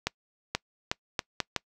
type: accelerating click train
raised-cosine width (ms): 0.2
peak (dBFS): -9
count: 6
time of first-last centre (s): 0.07-1.563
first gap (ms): 480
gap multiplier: 0.76
effects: noise-tail reverb RT60 0.1 s tail -25 dB re dry